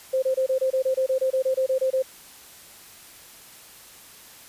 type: tone bursts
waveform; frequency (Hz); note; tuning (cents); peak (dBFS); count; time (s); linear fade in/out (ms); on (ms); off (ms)
sine; 523.3; C5; 0; -19; 16; 0.13-2.025; 10; 95; 25
effects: white hiss -47 dBFS RMS until 4.48 s + resampled to 32000 Hz